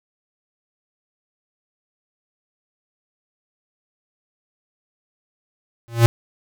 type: tone with exponential growth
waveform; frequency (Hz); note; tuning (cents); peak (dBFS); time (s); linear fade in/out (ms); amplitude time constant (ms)
square; 116.54; A#2; 0; -6; 5.88-6.06; 0; 39
effects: none